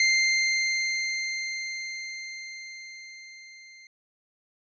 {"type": "tone with level ramp", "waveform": "sawtooth", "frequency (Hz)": 2093, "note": "C7", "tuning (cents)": 0, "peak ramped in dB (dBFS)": [-15, -44], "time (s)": [0, 3.87], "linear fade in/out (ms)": 2, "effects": ["resampled to 16000 Hz"]}